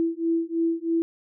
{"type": "beating tone pair", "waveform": "sine", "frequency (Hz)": [330, 333.1], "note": ["E4", "E4"], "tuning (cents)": [2, 18], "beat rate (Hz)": 3.1, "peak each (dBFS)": -25, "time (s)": [0, 1.02], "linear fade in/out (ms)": 0, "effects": []}